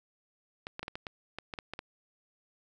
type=clicks; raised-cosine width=0.3 ms; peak=-22 dBFS; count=11; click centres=0.669 / 0.794 / 0.83 / 0.881 / 0.955 / 1.068 / 1.386 / 1.538 / 1.588 / 1.736 / 1.791 s; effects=none